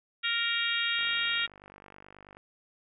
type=harmonic tone; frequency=466.2 Hz; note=A#4; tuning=in tune; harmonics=3 / 4 / 5 / 6 / 7 / 8; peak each=-34 / -34 / -34 / -34 / -34 / -34 dBFS; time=0.23-1.47 s; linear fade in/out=20 ms
type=click train; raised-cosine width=0.5 ms; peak=-34 dBFS; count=69; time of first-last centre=0.99-2.369 s; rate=49.3 Hz
effects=none